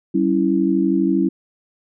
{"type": "chord", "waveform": "sine", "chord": "C# diminished", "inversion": "second", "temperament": "equal with one note detuned", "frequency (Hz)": [192.3, 277.2, 329.6], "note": ["G3", "C#4", "E4"], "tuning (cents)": [-33, 0, 0], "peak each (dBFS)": [-20, -19, -18], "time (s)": [0.14, 1.29], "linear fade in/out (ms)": 10, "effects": []}